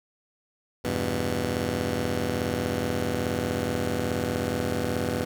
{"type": "chord", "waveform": "10% pulse", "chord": "E minor", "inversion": "none", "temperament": "just", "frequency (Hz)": [82.41, 98.89, 123.61], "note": ["E2", "G2", "B2"], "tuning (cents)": [0, 16, 2], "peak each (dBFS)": -23, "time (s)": [0.84, 5.25], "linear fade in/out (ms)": 10, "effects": []}